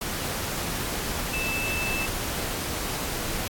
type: tone in noise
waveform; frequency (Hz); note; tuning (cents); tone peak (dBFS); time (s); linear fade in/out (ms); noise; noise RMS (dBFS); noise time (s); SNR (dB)
sine; 2637; E7; 0; -28; 1.33-2.06; 5; pink; -30; 0.01-3.48; -1
effects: AAC 64 kbps